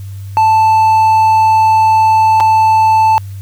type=tone with dropouts; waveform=triangle; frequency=880 Hz; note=A5; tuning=in tune; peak=-4 dBFS; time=0.37-3.18 s; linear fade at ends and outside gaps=0 ms; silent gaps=2.401-2.406 s; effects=added 98 Hz sine -23 dBFS peak until 3.41 s + white hiss -45 dBFS RMS until 3.41 s